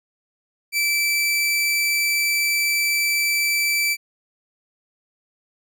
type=tone; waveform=sawtooth; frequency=2324 Hz; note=D7; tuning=19 cents flat; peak=-15 dBFS; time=0.72-3.97 s; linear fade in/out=50 ms; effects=none